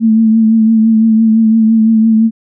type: tone with vibrato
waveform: sine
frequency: 222.3 Hz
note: A3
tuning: 18 cents sharp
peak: -5 dBFS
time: 0-2.31 s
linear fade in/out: 50 ms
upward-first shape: triangle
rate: 5.9 Hz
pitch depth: 38 cents each way
effects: none